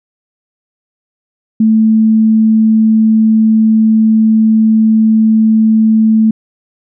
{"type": "tone", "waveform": "sine", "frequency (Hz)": 220, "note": "A3", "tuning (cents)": 0, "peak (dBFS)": -5, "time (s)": [1.6, 6.31], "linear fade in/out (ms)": 5, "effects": []}